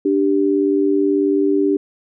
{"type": "tone pair together", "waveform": "sine", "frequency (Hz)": [293.7, 392], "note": ["D4", "G4"], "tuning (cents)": [0, 0], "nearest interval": "perfect fourth", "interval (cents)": 500, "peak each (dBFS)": -16, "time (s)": [0.05, 1.77], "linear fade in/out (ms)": 5, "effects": []}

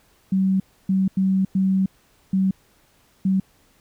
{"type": "tone bursts at uneven times", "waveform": "sine", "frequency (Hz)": 190.7, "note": "G3", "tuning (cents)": -47, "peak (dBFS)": -16, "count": 6, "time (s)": [[0.32, 0.6], [0.89, 1.08], [1.17, 1.45], [1.55, 1.86], [2.33, 2.51], [3.25, 3.4]], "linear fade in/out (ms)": 5, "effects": ["pink hiss -59 dBFS RMS until 3.8 s"]}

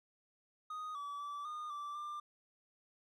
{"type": "tone with pitch steps", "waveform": "triangle", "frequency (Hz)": [1244, 1148, 1158, 1221, 1167, 1190], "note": ["D#6", "D6", "D6", "D#6", "D6", "D6"], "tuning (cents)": [-1, -40, -25, -33, -11, 22], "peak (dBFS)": -39, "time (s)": [0.7, 2.2], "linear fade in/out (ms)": 5, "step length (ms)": 250, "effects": []}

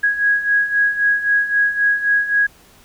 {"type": "beating tone pair", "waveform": "sine", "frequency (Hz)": [1653, 1656.8], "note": ["G#6", "G#6"], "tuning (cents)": [-9, -5], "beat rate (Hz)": 3.8, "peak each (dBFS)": [-20, -15], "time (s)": [0.03, 2.47], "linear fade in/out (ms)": 10, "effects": ["pink hiss -49 dBFS RMS until 2.84 s"]}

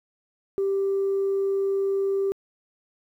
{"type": "tone", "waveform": "sine", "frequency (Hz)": 392, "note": "G4", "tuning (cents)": 0, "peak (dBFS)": -20, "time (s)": [0.58, 2.32], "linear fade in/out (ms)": 0, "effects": ["tanh soft clip ceiling -18 dBFS", "10-bit"]}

